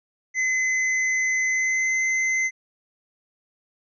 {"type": "tone with pitch glide", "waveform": "square", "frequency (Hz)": [2040, 2058], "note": ["C7", "C7"], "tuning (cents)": [-44, -29], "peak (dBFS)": -21, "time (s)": [0.34, 2.51], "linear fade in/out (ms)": 50, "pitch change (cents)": 15, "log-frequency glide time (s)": [1.49, 1.96], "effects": ["resampled to 16000 Hz"]}